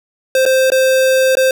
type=tone with dropouts; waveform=square; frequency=523.3 Hz; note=C5; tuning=in tune; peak=-10 dBFS; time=0.35-1.51 s; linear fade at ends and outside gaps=2 ms; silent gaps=0.454-0.461 / 0.702-0.719 / 1.353-1.37 s; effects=none